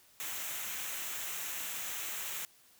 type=noise with comb filter; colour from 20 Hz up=white; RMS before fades=-39 dBFS; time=0.2-2.45 s; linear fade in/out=0 ms; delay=0.21 ms; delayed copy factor=-0.55; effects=white hiss -63 dBFS RMS until 2.79 s